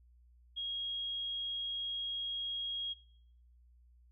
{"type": "tone", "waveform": "sine", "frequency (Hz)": 3279, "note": "G#7", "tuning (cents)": -23, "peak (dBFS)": -36, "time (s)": [0.56, 2.94], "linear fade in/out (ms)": 20, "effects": ["noise-tail reverb RT60 0.8 s tail -23 dB re dry", "added 60 Hz sine -60 dBFS peak until 4.11 s"]}